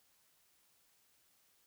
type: silence
effects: white hiss -72 dBFS RMS until 1.66 s